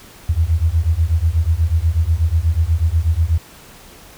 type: beating tone pair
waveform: sine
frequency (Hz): 77.78 / 85.98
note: D#2 / F2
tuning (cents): 0 / -27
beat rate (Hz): 8.2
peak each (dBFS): -16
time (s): 0.29-3.38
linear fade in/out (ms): 5
effects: pink hiss -42 dBFS RMS until 4.17 s